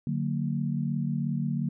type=chord; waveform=sine; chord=D augmented; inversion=none; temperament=just; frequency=146.83 / 183.54 / 229.4 Hz; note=D3 / F#3 / A#3; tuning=0 / -14 / -28 cents; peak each=-29 / -32 / -31 dBFS; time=0.07-1.69 s; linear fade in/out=2 ms; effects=none